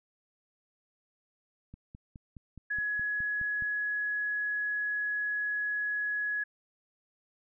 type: click train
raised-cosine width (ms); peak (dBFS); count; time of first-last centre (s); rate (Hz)
5; -34; 10; 1.74-3.623; 4.78
type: tone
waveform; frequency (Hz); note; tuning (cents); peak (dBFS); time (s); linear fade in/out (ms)
sine; 1682; G#6; +22; -29; 2.7-6.44; 10
effects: none